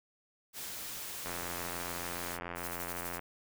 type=noise; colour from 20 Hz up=white; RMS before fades=-42 dBFS; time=0.53-2.39 s; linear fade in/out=50 ms
type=click train; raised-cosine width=0.5 ms; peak=-24 dBFS; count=169; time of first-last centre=1.26-3.193 s; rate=86.9 Hz
type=noise with tremolo; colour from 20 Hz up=blue; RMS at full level=-41 dBFS; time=2.55-3.2 s; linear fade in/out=50 ms; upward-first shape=square; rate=12 Hz; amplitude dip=45%
effects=none

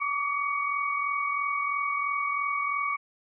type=tone cluster; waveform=sine; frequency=1139 / 1182 / 2245 Hz; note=C#6 / D6 / C#7; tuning=+47 / +11 / +21 cents; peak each=-29 / -33 / -30 dBFS; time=0-2.97 s; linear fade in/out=20 ms; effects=none

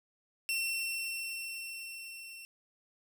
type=tone with level ramp; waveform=sawtooth; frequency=2708 Hz; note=E7; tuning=46 cents sharp; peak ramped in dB=-27 to -43 dBFS; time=0.49-2.45 s; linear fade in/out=0 ms; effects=none

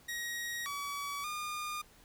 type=tone with pitch steps; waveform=sawtooth; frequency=1890 / 1139 / 1213 Hz; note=A#6 / C#6 / D#6; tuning=+23 / +47 / -44 cents; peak=-33 dBFS; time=0.08-1.82 s; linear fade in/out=10 ms; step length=580 ms; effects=pink hiss -61 dBFS RMS until 2.04 s

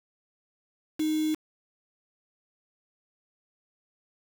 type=tone with quantisation; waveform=sine; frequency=310 Hz; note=D#4; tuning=6 cents flat; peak=-24 dBFS; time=0.99-1.35 s; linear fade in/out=10 ms; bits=6; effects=none

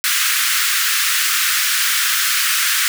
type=high-pass noise; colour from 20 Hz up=pink; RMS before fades=-17 dBFS; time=0.04-2.88 s; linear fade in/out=0 ms; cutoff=1300 Hz; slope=48 dB/octave; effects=none

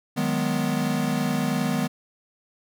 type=chord; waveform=square; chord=G# minor seventh; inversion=second; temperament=equal; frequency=155.56 / 185 / 207.7 / 246.9 Hz; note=D#3 / F#3 / G#3 / B3; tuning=0 / 0 / 0 / 0 cents; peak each=-29 / -31 / -29 / -27 dBFS; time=0.16-1.88 s; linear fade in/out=20 ms; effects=none

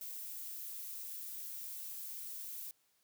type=noise; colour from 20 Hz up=violet; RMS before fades=-45 dBFS; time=0.01-2.71 s; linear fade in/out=2 ms; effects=white hiss -75 dBFS RMS until 3.03 s + high-pass 80 Hz 12 dB/octave

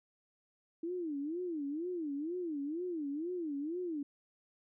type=tone with vibrato; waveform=sine; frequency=319 Hz; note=D#4; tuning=43 cents sharp; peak=-35 dBFS; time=0.83-4.03 s; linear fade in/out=5 ms; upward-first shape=sine; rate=2.1 Hz; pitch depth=230 cents each way; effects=none

